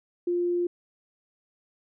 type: tone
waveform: sine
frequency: 350.6 Hz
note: F4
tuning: 7 cents sharp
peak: -23 dBFS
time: 0.27-0.67 s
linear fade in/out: 5 ms
effects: none